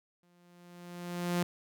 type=tone with exponential growth; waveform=sawtooth; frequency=175.4 Hz; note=F3; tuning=8 cents sharp; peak=-23 dBFS; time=0.23-1.43 s; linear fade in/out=2 ms; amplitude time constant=260 ms; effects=none